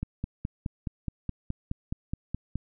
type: click train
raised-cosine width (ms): 5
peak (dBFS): -18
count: 13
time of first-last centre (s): 0.03-2.556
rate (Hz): 4.75
effects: none